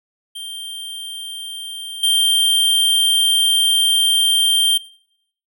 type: tone with level steps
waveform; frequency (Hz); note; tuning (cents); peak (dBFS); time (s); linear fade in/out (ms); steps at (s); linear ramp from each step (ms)
square; 3164; G7; +15; -28 / -13; 0.35-4.78; 10; 2.03; 5
effects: noise-tail reverb RT60 0.7 s tail -21 dB re dry